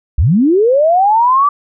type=linear sweep; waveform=sine; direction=up; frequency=52 to 1174.7 Hz; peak=-7 dBFS; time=0.18-1.49 s; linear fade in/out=5 ms; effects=none